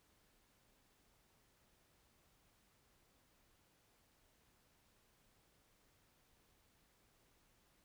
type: silence
effects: pink hiss -74 dBFS RMS until 7.84 s